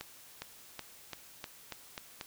accelerating click train, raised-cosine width 0.2 ms, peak -22 dBFS, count 8, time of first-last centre 0.01-2.211 s, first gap 410 ms, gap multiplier 0.91, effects white hiss -55 dBFS RMS until 2.26 s

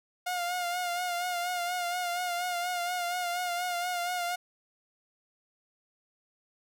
sawtooth tone with vibrato, 710 Hz, F5, 28 cents sharp, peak -26 dBFS, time 0.26-4.36 s, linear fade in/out 10 ms, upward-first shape sine, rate 4.2 Hz, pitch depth 40 cents each way, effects none

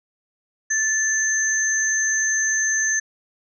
sine tone pair together, 1752 / 6255 Hz, A6 / G8, -8 / -5 cents, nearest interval octave + minor seventh, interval 2203 cents, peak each -21 dBFS, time 0.7-3 s, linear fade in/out 10 ms, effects none

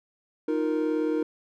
triangle chord, Eb suspended second, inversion none, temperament just, 311.1 / 350 / 466.7 Hz, Eb4 / F4 / Bb4, 0 / +4 / +2 cents, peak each -24 / -30 / -26 dBFS, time 0.48-1.23 s, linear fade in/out 5 ms, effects none

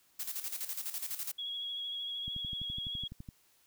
blue noise with tremolo, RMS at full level -37 dBFS, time 0.19-1.32 s, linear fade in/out 10 ms, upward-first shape square, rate 12 Hz, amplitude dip 65%
sine tone with vibrato, 3322 Hz, G#7, in tune, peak -36 dBFS, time 1.38-3.08 s, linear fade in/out 10 ms, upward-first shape triangle, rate 13 Hz, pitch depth 27 cents each way
click train, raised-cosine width 5 ms, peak -32 dBFS, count 13, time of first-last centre 2.28-3.288 s, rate 11.9 Hz
effects white hiss -68 dBFS RMS until 3.66 s

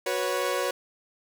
sawtooth chord, F# suspended fourth, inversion none, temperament equal with one note detuned, 370 / 490.5 / 554.4 Hz, F#4 / B4 / C#5, 0 / -12 / 0 cents, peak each -28 / -26 / -25 dBFS, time 0.06-0.71 s, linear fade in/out 5 ms, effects none

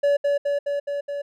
triangle tone with echo, 571 Hz, D5, 49 cents flat, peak -14 dBFS, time 0.03-0.17 s, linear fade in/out 10 ms, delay 210 ms, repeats 5, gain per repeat -2 dB, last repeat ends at 1.22 s, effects none

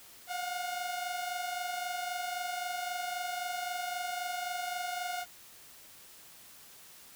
sawtooth tone pair together, 711.2 / 735 Hz, F5 / F#5, +31 / -12 cents, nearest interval minor second, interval 57 cents, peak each -32 / -36 dBFS, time 0.27-5.26 s, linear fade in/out 50 ms, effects white hiss -54 dBFS RMS until 7.15 s

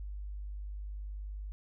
sine tone, 50.1 Hz, G1, 38 cents sharp, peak -38 dBFS, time 0-1.52 s, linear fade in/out 0 ms, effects none

